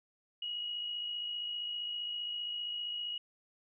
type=tone with amplitude modulation; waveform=sine; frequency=2900 Hz; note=F#7; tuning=35 cents flat; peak=-34 dBFS; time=0.42-3.18 s; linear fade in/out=5 ms; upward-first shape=sine; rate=55.2 Hz; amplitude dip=35%; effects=none